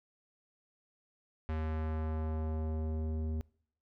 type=tone with low-pass filter sweep; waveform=square; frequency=78.7 Hz; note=D#2; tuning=20 cents sharp; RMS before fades=-35 dBFS; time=1.49-3.41 s; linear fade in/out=0 ms; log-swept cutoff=2200 to 320 Hz; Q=0.9; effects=noise-tail reverb RT60 0.6 s tail -24 dB re dry

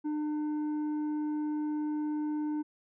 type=tone with tanh clipping; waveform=sine; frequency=301.4 Hz; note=D4; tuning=45 cents sharp; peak=-31 dBFS; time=0.04-2.63 s; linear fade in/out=20 ms; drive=6 dB; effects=none

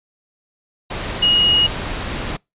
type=tone in noise; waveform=sine; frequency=2882 Hz; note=F#7; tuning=46 cents flat; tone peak=-11 dBFS; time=1.22-1.67 s; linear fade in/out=10 ms; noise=pink; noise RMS=-25 dBFS; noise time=0.9-2.37 s; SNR=+11 dB; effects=noise-tail reverb RT60 0.2 s tail -26 dB re dry + resampled to 8000 Hz

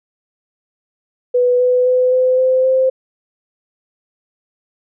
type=tone with pitch steps; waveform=sine; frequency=493.9 / 499.4 / 504.9 / 510.4 / 516.1 / 521.8 Hz; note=B4 / B4 / B4 / C5 / C5 / C5; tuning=0 / +19 / +38 / -43 / -24 / -5 cents; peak=-10 dBFS; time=1.34-2.9 s; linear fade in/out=10 ms; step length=260 ms; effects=none

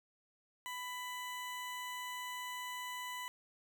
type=tone; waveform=20% pulse; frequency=995 Hz; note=B5; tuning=13 cents sharp; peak=-36 dBFS; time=0.66-3.28 s; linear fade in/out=0 ms; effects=none

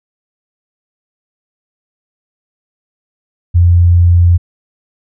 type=tone; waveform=sine; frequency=87 Hz; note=F2; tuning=6 cents flat; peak=-4 dBFS; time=3.54-4.38 s; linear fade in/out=20 ms; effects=none

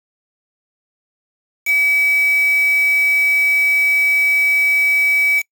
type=tone with quantisation; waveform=sine; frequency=2285 Hz; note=D7; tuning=48 cents flat; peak=-12 dBFS; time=1.65-5.43 s; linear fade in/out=50 ms; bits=4; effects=noise-tail reverb RT60 0.1 s tail -25 dB re dry

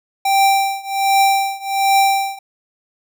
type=tone with tremolo; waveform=square; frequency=784 Hz; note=G5; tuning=in tune; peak=-10 dBFS; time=0.25-2.39 s; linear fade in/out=5 ms; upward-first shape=triangle; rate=1.3 Hz; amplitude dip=95%; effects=none

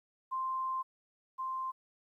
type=tone pair in turn; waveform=sine; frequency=1046.5 / 1046.5 Hz; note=C6 / C6; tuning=0 / 0 cents; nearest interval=unison; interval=0 cents; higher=neither; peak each=-32 / -34 dBFS; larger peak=first; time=0.31-0.83 / 1.38-1.72 s; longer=first; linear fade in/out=20 ms; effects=12-bit

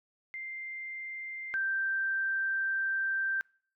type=tone pair in turn; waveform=sine; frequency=2093 / 1568 Hz; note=C7 / G6; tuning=0 / 0 cents; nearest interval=perfect fourth; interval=500 cents; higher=first; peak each=-37 / -28 dBFS; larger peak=second; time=0.34-1.54 / 1.54-3.41 s; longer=second; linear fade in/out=0 ms; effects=noise-tail reverb RT60 0.5 s tail -26 dB re dry

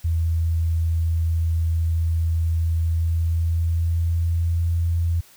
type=tone with pitch glide; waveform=sine; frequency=82.3 to 84.37 Hz; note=E2 to E2; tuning=-2 to +41 cents; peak=-18 dBFS; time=0.04-5.21 s; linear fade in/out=10 ms; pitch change=+43 cents; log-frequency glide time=2.83-4.62 s; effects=white hiss -51 dBFS RMS until 5.36 s

